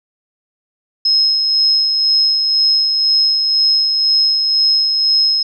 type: tone with tremolo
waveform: sine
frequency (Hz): 5150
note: E8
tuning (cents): -41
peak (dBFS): -9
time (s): 1.05-5.43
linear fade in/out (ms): 5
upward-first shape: sine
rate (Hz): 2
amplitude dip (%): 35
effects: none